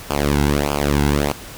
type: tone with flanger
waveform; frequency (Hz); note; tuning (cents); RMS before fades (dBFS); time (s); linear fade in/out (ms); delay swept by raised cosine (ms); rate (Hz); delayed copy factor
sawtooth; 72.1; D2; -31; -18; 0.1-1.32; 0; 0.51 to 1.71; 1.6; -1
effects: pink hiss -36 dBFS RMS until 1.57 s